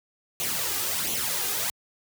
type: noise with flanger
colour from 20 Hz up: white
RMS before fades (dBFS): -28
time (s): 0.4-1.7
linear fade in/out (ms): 0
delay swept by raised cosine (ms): 0.29 to 2.49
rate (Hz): 1.4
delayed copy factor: +0.65
effects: high-pass 80 Hz 12 dB/octave